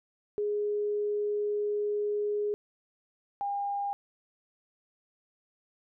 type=tone pair in turn; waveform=sine; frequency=415.3 / 805.6 Hz; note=G#4 / G5; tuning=0 / +47 cents; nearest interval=major seventh; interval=1147 cents; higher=second; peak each=-27 / -29 dBFS; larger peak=first; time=0.38-2.54 / 3.41-3.93 s; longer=first; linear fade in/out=0 ms; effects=none